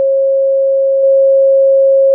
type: tone with level steps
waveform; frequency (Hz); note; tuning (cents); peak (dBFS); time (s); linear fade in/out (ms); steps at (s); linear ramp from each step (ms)
sine; 542; C#5; -39; -8 / -5; 0-2.14; 0; 1.03; 5
effects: none